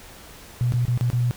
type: tone with dropouts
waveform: sine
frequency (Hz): 121.8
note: B2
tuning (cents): -24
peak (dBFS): -18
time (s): 0.61-1.31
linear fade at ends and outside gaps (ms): 0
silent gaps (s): 0.722-0.737 / 0.852-0.881 / 0.976-1.01 / 1.101-1.131
effects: pink hiss -44 dBFS RMS until 1.36 s